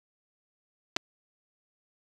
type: clicks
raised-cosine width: 0.2 ms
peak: -10 dBFS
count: 2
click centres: 0.964 / 0.967 s
effects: high-pass 60 Hz 12 dB/octave + 7-bit